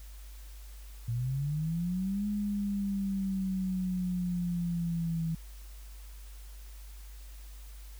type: linear two-way sweep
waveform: sine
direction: up then down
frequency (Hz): 114 to 207.7 to 162.2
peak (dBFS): -29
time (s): 1.08-5.35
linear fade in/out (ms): 5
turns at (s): 2.27
effects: added 50 Hz sine -44 dBFS peak until 7.99 s + white hiss -57 dBFS RMS until 7.99 s